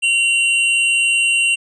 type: tone pair together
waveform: square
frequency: 2761 / 3010 Hz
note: F7 / F#7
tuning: -20 / +29 cents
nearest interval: minor second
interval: 149 cents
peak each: -14 / -24 dBFS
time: 0.02-1.56 s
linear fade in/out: 20 ms
effects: resampled to 22050 Hz